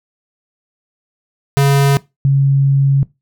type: tone pair in turn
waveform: square / sine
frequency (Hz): 139.5 / 137.82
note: C#3 / C#3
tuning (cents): +11 / -10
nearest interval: unison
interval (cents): 21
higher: first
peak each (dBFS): -9 / -8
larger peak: second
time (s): 1.57-1.97 / 2.25-3.03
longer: second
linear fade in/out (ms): 0
effects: noise-tail reverb RT60 0.2 s tail -20 dB re dry